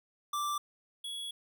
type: tone pair in turn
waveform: square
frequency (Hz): 1174.7 / 3360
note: D6 / G#7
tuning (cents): 0 / +19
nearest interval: octave + tritone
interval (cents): 1819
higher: second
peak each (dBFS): -32 / -38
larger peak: first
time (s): 0.33-0.58 / 1.04-1.31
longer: second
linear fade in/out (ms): 5
effects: none